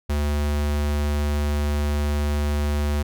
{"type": "tone", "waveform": "square", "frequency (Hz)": 73.42, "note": "D2", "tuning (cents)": 0, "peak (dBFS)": -21, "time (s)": [0.09, 3.03], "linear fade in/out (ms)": 10, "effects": []}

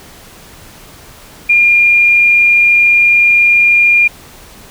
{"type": "tone", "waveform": "sine", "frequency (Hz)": 2409, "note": "D7", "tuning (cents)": 43, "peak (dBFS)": -5, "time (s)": [1.49, 4.08], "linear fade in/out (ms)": 10, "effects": ["pink hiss -37 dBFS RMS until 4.7 s"]}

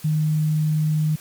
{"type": "tone", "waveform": "sine", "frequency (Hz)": 154.2, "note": "D#3", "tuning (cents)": -15, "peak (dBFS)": -17, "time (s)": [0.04, 1.16], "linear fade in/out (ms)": 10, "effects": ["white hiss -44 dBFS RMS until 1.2 s", "MP3 96 kbps"]}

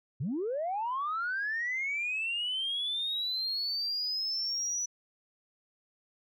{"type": "linear sweep", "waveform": "sine", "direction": "up", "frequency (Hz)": [110, 5950], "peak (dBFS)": -29, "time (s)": [0.2, 4.86], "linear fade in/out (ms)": 10, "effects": ["tanh soft clip ceiling -26 dBFS"]}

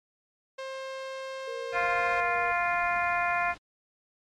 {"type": "tone", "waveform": "sawtooth", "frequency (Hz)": 531, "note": "C5", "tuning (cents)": 25, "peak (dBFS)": -31, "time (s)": [0.58, 2.21], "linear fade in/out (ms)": 10}
{"type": "tone with pitch glide", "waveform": "sine", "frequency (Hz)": [470.7, 475.9], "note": ["A#4", "A#4"], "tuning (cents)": [17, 36], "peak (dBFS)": -36, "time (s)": [1.47, 2.52], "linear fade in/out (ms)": 10, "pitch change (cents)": 19, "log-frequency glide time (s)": [1.75, 2.14]}
{"type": "noise", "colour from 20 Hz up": "pink", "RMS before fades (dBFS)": -48, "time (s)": [1.72, 3.58], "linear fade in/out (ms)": 10}
{"type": "harmonic tone", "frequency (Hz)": 349.2, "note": "F4", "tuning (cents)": 0, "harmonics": [2, 3, 4, 5, 6, 7], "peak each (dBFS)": [-29, -31, -32, -33, -34, -34], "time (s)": [1.72, 3.55], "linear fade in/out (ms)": 50}
{"effects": ["low-pass 5000 Hz 12 dB/octave", "MP3 64 kbps"]}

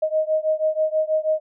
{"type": "beating tone pair", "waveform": "sine", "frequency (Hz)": [622.3, 628.5], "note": ["D#5", "D#5"], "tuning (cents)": [0, 17], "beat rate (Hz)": 6.2, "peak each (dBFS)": [-21, -22], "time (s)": [0.02, 1.4], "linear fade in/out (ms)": 10, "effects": []}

